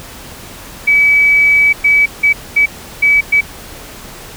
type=tone bursts at uneven times; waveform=sine; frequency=2287 Hz; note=D7; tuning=47 cents flat; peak=-6 dBFS; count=6; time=0.87-1.73 / 1.84-2.06 / 2.23-2.33 / 2.56-2.66 / 3.02-3.21 / 3.32-3.41 s; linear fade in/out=10 ms; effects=pink hiss -32 dBFS RMS until 4.36 s